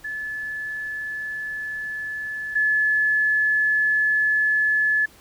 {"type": "tone pair in turn", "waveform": "sine", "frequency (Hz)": [1726, 1720], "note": ["A6", "A6"], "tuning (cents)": [-34, -40], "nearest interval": "unison", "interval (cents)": 6, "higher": "first", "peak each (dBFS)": [-27, -17], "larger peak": "second", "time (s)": [[0.04, 2.55], [2.55, 5.06]], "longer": "neither", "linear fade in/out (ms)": 10, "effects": ["pink hiss -51 dBFS RMS until 5.2 s"]}